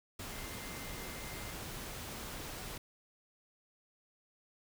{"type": "tone in noise", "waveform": "sine", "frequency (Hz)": 2088, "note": "C7", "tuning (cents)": -4, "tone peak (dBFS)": -53, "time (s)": [0.32, 1.53], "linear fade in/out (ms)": 5, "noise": "pink", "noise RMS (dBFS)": -44, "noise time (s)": [0.19, 2.78], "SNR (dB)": -12, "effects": []}